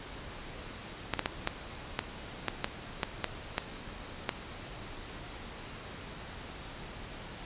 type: clicks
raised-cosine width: 0.3 ms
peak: -12 dBFS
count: 11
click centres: 1.137 / 1.193 / 1.259 / 1.474 / 1.991 / 2.483 / 2.644 / 3.032 / 3.243 / 3.581 / 4.292 s
effects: pink hiss -44 dBFS RMS until 7.45 s + resampled to 8000 Hz